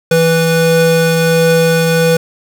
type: tone pair together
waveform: square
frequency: 164.81 / 493 Hz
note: E3 / B4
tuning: 0 / -3 cents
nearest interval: octave + perfect fifth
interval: 1897 cents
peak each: -13 / -11 dBFS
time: 0.11-2.17 s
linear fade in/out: 5 ms
effects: none